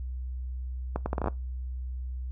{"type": "accelerating click train", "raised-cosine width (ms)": 1, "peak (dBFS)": -15, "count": 9, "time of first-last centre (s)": [0.96, 1.283], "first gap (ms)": 100, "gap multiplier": 0.71, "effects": ["noise-tail reverb RT60 0.2 s tail -20 dB re dry", "added 63 Hz sine -32 dBFS peak until 2.31 s"]}